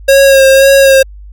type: tone with vibrato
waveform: square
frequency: 542 Hz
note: C#5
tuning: 39 cents flat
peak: -3 dBFS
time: 0.08-1.03 s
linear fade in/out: 10 ms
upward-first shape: sine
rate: 1.9 Hz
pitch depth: 25 cents each way
effects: added 50 Hz sine -28 dBFS peak until 1.32 s